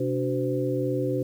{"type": "tone cluster", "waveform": "sine", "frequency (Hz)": [128.6, 291.1, 374, 510], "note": ["C3", "D4", "F#4", "C5"], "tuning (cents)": [-30, -15, 19, -44], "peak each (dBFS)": -29, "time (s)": [0, 1.23], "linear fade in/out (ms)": 5, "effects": ["9-bit"]}